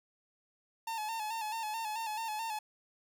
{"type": "tone with vibrato", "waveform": "45% pulse", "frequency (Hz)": 880, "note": "A5", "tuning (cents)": 0, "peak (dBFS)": -35, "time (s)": [0.87, 2.59], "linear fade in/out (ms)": 5, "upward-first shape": "square", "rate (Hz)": 4.6, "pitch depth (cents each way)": 53, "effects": []}